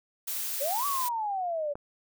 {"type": "noise", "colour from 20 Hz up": "blue", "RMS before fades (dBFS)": -33, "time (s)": [0.27, 1.09], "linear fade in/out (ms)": 10}
{"type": "exponential two-way sweep", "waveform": "sine", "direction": "up then down", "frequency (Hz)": [523.3, 1162, 565], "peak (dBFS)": -28, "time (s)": [0.6, 1.74], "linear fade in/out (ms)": 20, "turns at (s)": 0.86}
{"type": "click", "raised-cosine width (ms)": 1, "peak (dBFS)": -24, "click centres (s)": 1.755}
{"effects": []}